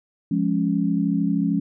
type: chord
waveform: sine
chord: Db major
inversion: first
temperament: equal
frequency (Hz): 174.61 / 207.7 / 277.2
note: F3 / Ab3 / Db4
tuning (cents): 0 / 0 / 0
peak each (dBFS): -23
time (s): 0.31-1.6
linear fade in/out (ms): 5
effects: none